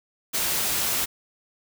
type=noise; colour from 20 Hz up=white; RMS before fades=-25 dBFS; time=0.33-1.06 s; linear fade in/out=20 ms; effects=none